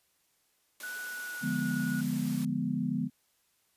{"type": "high-pass noise", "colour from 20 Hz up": "white", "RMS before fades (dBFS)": -45, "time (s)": [0.8, 2.45], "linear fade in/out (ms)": 2, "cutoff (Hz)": 210, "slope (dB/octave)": 48}
{"type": "tone with pitch glide", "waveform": "sine", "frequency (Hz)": [1480, 1459.6], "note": ["F#6", "F#6"], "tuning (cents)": [0, -24], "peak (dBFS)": -37, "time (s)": [0.83, 2.01], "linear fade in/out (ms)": 5, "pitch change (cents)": -24, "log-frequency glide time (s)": [0.96, 1.56]}
{"type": "chord", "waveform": "sine", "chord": "D diminished seventh", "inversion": "none", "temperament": "equal", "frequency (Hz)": [146.83, 174.61, 207.7, 246.9], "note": ["D3", "F3", "Ab3", "Cb4"], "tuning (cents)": [0, 0, 0, 0], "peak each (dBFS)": [-36, -35, -34, -32], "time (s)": [1.41, 3.1], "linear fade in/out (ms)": 50}
{"effects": ["white hiss -72 dBFS RMS until 3.76 s", "resampled to 32000 Hz"]}